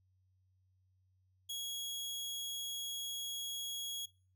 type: tone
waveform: sawtooth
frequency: 3322 Hz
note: G#7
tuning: in tune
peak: -36 dBFS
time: 1.49-4.06 s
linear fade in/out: 10 ms
effects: noise-tail reverb RT60 0.4 s tail -21 dB re dry + added 93 Hz sine -70 dBFS peak until 4.35 s